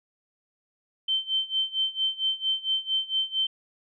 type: tone with tremolo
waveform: sine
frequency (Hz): 3100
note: G7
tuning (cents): -20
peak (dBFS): -21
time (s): 1.08-3.47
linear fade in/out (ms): 5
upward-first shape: sine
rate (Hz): 4.4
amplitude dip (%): 90
effects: none